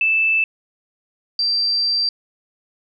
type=tone pair in turn; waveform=sine; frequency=2637 / 4699 Hz; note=E7 / D8; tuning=0 / 0 cents; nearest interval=minor seventh; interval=1000 cents; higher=second; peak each=-14 / -16 dBFS; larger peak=first; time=0.01-0.44 / 1.39-2.09 s; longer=second; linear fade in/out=2 ms; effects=none